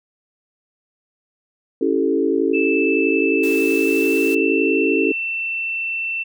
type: chord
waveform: sine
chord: A dominant seventh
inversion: first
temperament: equal with one note detuned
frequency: 277.2 / 329.6 / 389.1 / 440 Hz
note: C#4 / E4 / G4 / A4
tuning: 0 / 0 / -13 / 0 cents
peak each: -21 dBFS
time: 1.81-5.12 s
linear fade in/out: 5 ms
type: tone with pitch glide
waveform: sine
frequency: 2637 to 2683 Hz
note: E7 to E7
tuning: 0 to +30 cents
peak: -21 dBFS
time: 2.53-6.24 s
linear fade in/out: 20 ms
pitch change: +30 cents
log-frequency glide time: 3.7-4.79 s
type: noise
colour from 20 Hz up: white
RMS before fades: -35 dBFS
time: 3.43-4.35 s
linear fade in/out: 5 ms
effects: none